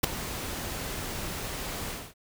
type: noise with ADSR envelope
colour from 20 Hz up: pink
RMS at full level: -18 dBFS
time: 0.03-2.14 s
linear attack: 13 ms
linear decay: 3 ms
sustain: -17 dB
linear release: 240 ms
effects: none